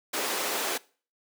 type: high-pass noise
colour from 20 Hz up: pink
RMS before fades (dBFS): -30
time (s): 0.13-0.78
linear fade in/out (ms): 10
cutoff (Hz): 310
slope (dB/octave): 24
effects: noise-tail reverb RT60 0.4 s tail -22 dB re dry